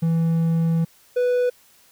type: tone pair in turn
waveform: triangle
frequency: 164.81 / 493.9 Hz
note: E3 / B4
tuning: 0 / 0 cents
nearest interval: octave + perfect fifth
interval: 1900 cents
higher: second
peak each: -15 dBFS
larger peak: neither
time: 0.02-0.85 / 1.16-1.5 s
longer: first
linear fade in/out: 10 ms
effects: white hiss -55 dBFS RMS until 1.91 s